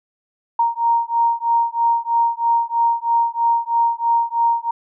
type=beating tone pair; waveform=sine; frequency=930 / 933.1 Hz; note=A#5 / A#5; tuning=-4 / +1 cents; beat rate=3.1 Hz; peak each=-18 dBFS; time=0.59-4.71 s; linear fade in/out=5 ms; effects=none